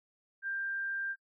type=tone; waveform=sine; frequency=1587 Hz; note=G6; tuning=21 cents sharp; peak=-33 dBFS; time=0.42-1.16 s; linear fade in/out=50 ms; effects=noise-tail reverb RT60 0.1 s tail -23 dB re dry